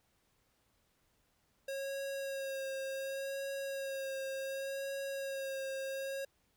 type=tone with vibrato; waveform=square; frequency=543 Hz; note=C#5; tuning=36 cents flat; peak=-38 dBFS; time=1.68-6.25 s; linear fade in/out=5 ms; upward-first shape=sine; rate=0.68 Hz; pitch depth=21 cents each way; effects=pink hiss -75 dBFS RMS until 6.56 s